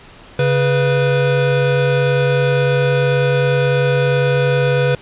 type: tone pair together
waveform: square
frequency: 138.6 / 493.9 Hz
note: C#3 / B4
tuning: 0 / 0 cents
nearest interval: octave + minor seventh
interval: 2200 cents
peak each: -16 dBFS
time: 0.39-4.95 s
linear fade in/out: 2 ms
effects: pink hiss -41 dBFS RMS until 5.01 s + resampled to 8000 Hz